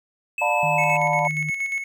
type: tone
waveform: triangle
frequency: 2599 Hz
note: E7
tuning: 25 cents flat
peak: -22 dBFS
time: 0.38-0.97 s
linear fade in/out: 2 ms
type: chord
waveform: sine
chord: B half-diminished seventh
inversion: first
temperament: just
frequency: 592.7 / 711.2 / 889 / 987.8 Hz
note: D5 / F5 / A5 / B5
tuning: +16 / +31 / +18 / 0 cents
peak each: -25 / -24 / -24 / -27 dBFS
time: 0.41-1.28 s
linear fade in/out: 10 ms
type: tone with pitch glide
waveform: sine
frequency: 155.56 to 153.95 Hz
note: D#3 to D#3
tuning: 0 to -18 cents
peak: -27 dBFS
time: 0.63-1.5 s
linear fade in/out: 2 ms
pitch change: -18 cents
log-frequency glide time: 1.27-1.36 s
type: tone with tremolo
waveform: triangle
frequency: 2196 Hz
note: C#7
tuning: 17 cents flat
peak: -20 dBFS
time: 0.78-1.84 s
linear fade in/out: 5 ms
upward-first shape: square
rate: 8.5 Hz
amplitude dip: 50%
effects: none